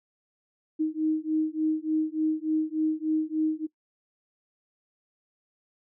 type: beating tone pair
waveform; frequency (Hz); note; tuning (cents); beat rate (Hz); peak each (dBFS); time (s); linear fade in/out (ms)
sine; 311.1 / 314.5; D#4 / D#4; 0 / +19; 3.4; -27; 0.79-3.67; 20
effects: noise-tail reverb RT60 0.1 s tail -21 dB re dry